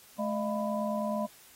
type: tone cluster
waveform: sine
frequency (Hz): 214.1 / 611 / 680 / 995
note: A3 / D#5 / F5 / B5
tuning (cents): -47 / -32 / -46 / +13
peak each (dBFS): -32 / -33 / -38 / -37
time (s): 0.18-1.27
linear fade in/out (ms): 20
effects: white hiss -56 dBFS RMS until 1.55 s + AAC 48 kbps